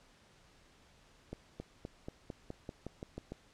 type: accelerating click train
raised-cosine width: 2 ms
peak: -28 dBFS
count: 11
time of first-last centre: 1.33-3.32 s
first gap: 270 ms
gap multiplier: 0.93
effects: pink hiss -64 dBFS RMS until 3.53 s + low-pass 7000 Hz 12 dB/octave